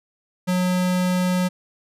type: tone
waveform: square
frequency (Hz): 181.8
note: F#3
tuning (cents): -30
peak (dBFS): -19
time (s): 0.47-1.49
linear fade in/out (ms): 20
effects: resampled to 32000 Hz